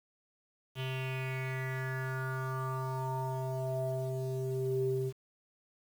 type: tone with low-pass filter sweep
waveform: square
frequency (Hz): 130.81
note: C3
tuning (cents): 0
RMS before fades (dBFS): -35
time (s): 0.75-5.13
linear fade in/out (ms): 50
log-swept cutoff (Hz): 3100 to 340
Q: 5.9
effects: 9-bit

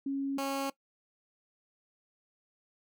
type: tone pair in turn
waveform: sine / 15% pulse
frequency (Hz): 275.1 / 274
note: C#4 / C#4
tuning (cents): -13 / -20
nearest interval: unison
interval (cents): 7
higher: first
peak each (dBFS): -30 / -25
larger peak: second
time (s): 0.06-0.38 / 0.38-0.7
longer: neither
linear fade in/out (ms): 5
effects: noise-tail reverb RT60 0.1 s tail -20 dB re dry

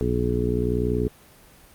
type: harmonic tone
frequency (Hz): 60.5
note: B1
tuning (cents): -35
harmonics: 1 / 2 / 3 / 4 / 5 / 6 / 7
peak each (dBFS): -27 / -27 / -31 / -28 / -32 / -30 / -26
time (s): 0.01-1.08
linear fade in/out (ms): 0
effects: pink hiss -51 dBFS RMS until 1.74 s + Opus 32 kbps

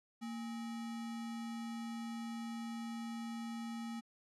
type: tone with sample-and-hold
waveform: sine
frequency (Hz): 230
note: A#3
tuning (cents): -23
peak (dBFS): -40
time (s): 0.21-4.01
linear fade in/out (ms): 20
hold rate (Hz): 1050
effects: low-pass 9000 Hz 12 dB/octave

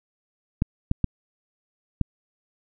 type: clicks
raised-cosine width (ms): 5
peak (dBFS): -8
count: 4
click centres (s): 0.621 / 0.914 / 1.043 / 2.013
effects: none

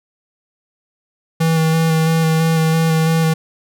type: tone with vibrato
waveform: square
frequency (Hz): 161.5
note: E3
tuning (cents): -35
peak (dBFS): -13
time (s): 1.4-3.34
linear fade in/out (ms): 10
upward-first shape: square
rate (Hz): 3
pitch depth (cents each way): 14
effects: none

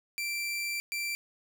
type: tone bursts at uneven times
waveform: sawtooth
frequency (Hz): 2349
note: D7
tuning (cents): 0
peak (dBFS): -28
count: 2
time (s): 0.18-0.8 / 0.92-1.15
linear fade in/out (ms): 0
effects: none

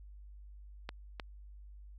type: clicks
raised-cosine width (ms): 0.3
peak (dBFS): -23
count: 2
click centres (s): 0.891 / 1.198
effects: added 50 Hz sine -49 dBFS peak until 1.98 s

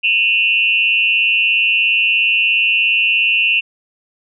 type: tone with amplitude modulation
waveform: sine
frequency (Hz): 2700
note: E7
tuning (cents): +41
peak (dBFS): -7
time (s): 0.03-3.61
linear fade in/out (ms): 20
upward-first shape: sine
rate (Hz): 217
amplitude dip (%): 95
effects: none

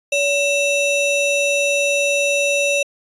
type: ring-modulated tone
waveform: square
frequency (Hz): 1620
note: G#6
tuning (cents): -43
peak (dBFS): -13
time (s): 0.12-2.83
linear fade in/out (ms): 5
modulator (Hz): 1050
effects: resampled to 22050 Hz

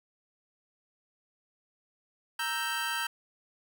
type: chord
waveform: 25% pulse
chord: E diminished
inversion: second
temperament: equal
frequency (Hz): 932.3 / 1318.5 / 1568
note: Bb5 / E6 / G6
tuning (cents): 0 / 0 / 0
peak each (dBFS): -32 / -33 / -29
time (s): 2.39-3.07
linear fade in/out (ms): 5
effects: none

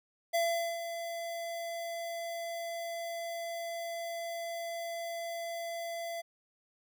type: tone with ADSR envelope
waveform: square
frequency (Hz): 676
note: E5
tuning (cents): +43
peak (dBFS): -27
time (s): 0.33-6.22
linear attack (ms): 19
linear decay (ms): 430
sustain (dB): -10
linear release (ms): 17
effects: none

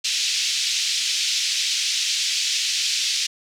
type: band-pass noise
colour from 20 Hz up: white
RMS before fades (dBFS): -23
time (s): 0.04-3.27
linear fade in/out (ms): 10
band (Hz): 2600 to 6000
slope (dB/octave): 24
effects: none

